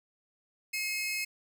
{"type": "tone pair together", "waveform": "sawtooth", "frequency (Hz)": [2144, 2559], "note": ["C7", "D#7"], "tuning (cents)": [42, 48], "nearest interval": "minor third", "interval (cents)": 306, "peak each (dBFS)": [-32, -30], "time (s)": [0.73, 1.25], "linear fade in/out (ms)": 10, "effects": []}